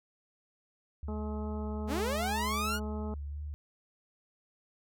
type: tone with vibrato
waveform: sine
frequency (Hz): 73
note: D2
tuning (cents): -10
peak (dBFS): -36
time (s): 1.03-3.54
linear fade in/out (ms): 0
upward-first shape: sine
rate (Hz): 2.6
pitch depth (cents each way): 33
type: harmonic tone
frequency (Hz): 212.8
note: G#3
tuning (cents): +42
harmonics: 1 / 2 / 3 / 4 / 5 / 6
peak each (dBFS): -37 / -42 / -48 / -47 / -54 / -52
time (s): 1.08-3.14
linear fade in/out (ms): 2
type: linear sweep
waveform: sawtooth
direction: up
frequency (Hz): 217.8 to 1480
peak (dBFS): -28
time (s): 1.87-2.8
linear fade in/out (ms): 50
effects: none